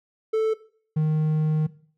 triangle tone pair in turn, 440 / 154.94 Hz, A4 / D#3, 0 / -7 cents, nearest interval octave + tritone, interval 1807 cents, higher first, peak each -17 dBFS, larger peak neither, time 0.33-0.54 / 0.96-1.67 s, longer second, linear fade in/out 10 ms, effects noise-tail reverb RT60 0.5 s tail -18 dB re dry

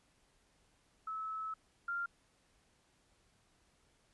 sine tone pair in turn, 1300 / 1391.3 Hz, E6 / F6, -24 / -7 cents, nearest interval minor second, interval 117 cents, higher second, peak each -38 / -35 dBFS, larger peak second, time 1.07-1.54 / 1.88-2.06 s, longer first, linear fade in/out 5 ms, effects pink hiss -72 dBFS RMS until 4.13 s + resampled to 24000 Hz

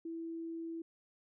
sine tone, 330 Hz, E4, 2 cents sharp, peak -39 dBFS, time 0.05-0.82 s, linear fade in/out 5 ms, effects none

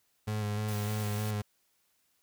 35% pulse tone with vibrato, 105.5 Hz, G#2, 28 cents sharp, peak -29 dBFS, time 0.27-1.42 s, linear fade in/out 10 ms, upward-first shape square, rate 3.3 Hz, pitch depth 21 cents each way
white band-stop noise, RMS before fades -45 dBFS, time 0.68-1.31 s, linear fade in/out 5 ms, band 920 to 1400 Hz, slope 96 dB/octave
effects white hiss -73 dBFS RMS until 2.22 s

